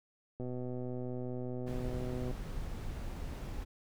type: click train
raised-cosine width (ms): 2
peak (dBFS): -28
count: 240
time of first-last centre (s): 0.4-2.312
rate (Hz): 125
type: noise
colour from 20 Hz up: brown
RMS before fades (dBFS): -40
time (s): 1.66-3.65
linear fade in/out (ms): 20
effects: none